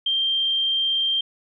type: tone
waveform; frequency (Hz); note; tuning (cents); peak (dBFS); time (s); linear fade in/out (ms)
sine; 3169; G7; +18; -19; 0.06-1.21; 5
effects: none